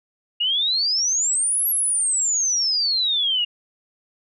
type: exponential two-way sweep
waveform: sine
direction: up then down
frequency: 2821 to 11620 to 2821 Hz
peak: -18 dBFS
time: 0.4-3.45 s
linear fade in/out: 10 ms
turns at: 1.68 s
effects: none